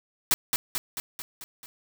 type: noise with echo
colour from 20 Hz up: white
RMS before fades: -21 dBFS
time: 0.31-0.34 s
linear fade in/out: 0 ms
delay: 220 ms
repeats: 6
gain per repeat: -4 dB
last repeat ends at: 1.66 s
effects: none